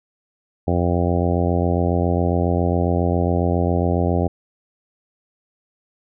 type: harmonic tone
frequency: 87.31 Hz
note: F2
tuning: in tune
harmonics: 1 / 2 / 3 / 4 / 5 / 6 / 7 / 8 / 9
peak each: -20 / -23 / -25 / -26 / -27 / -28 / -28 / -29 / -30 dBFS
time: 0.67-4.28 s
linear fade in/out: 10 ms
effects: none